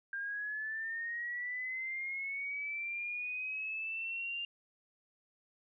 sine linear sweep, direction up, 1594 to 2803 Hz, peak -36 dBFS, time 0.13-4.45 s, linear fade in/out 2 ms, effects none

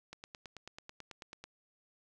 click train, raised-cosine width 0.2 ms, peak -29 dBFS, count 13, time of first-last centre 0.13-1.44 s, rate 9.16 Hz, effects none

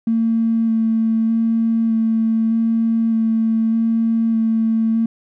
triangle tone with vibrato, 225.5 Hz, A3, 43 cents sharp, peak -10 dBFS, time 0.07-5.06 s, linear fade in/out 5 ms, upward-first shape square, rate 0.82 Hz, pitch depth 11 cents each way, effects tanh soft clip ceiling -12 dBFS

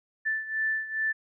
sine beating tone pair, 1760 / 1762.4 Hz, A6 / A6, 0 / +2 cents, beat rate 2.4 Hz, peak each -28 / -32 dBFS, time 0.25-1.13 s, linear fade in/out 20 ms, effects none

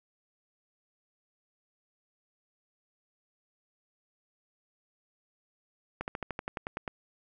slowing click train, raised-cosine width 0.5 ms, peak -19 dBFS, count 11, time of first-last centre 6.01-6.878 s, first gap 69 ms, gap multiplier 1.05, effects none

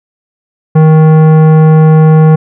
sine tone with tanh clipping, 157 Hz, D#3, 16 cents sharp, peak -3 dBFS, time 0.75-2.36 s, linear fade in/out 10 ms, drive 15 dB, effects none

